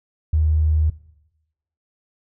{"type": "tone with tanh clipping", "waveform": "triangle", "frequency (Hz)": 77.78, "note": "D#2", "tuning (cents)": 0, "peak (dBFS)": -14, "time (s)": [0.33, 0.9], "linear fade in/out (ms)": 5, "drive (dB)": 3, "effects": ["noise-tail reverb RT60 0.9 s tail -19 dB re dry"]}